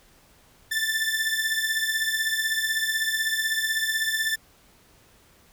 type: beating tone pair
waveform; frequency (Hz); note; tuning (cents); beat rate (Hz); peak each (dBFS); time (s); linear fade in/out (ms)
sawtooth; 1760 / 1776; A6 / A6; 0 / +16; 16; -23; 0.71-4.36; 10
effects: pink hiss -57 dBFS RMS until 5.52 s